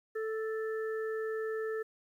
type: harmonic tone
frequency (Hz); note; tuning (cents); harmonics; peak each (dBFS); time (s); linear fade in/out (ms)
440; A4; 0; 1 / 3 / 4; -33 / -46 / -44; 0.15-1.83; 10
effects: 11-bit